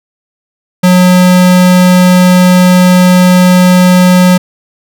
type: tone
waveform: square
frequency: 181.4 Hz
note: F#3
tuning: 34 cents flat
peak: -3 dBFS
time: 0.83-4.38 s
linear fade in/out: 10 ms
effects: none